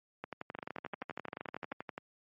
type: two click trains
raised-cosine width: 0.5 ms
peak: -24 / -24 dBFS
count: 21 / 16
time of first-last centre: 0.24-1.979 / 0.55-1.722 s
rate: 11.5 / 12.8 Hz
effects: high-pass 150 Hz 12 dB/octave + MP3 32 kbps